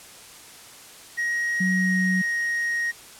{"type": "tone with pitch glide", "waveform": "triangle", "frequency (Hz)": [1889, 1876], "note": ["A#6", "A#6"], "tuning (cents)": [22, 11], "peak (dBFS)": -21, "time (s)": [1.17, 2.92], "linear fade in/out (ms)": 20, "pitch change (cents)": -11, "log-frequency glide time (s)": [1.74, 1.95]}
{"type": "tone", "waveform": "sine", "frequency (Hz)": 186.1, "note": "F#3", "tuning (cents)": 10, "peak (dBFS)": -21, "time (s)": [1.6, 2.22], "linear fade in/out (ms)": 10}
{"effects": ["white hiss -45 dBFS RMS until 3.19 s", "low-pass 11000 Hz 12 dB/octave"]}